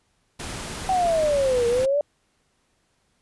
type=noise; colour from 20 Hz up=pink; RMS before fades=-33 dBFS; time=0.39-1.86 s; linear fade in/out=10 ms
type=exponential two-way sweep; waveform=sine; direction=down then up; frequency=767 to 466.2 to 595 Hz; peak=-18 dBFS; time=0.89-2.01 s; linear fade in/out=2 ms; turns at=1.67 s
effects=pink hiss -68 dBFS RMS until 3.21 s + resampled to 24000 Hz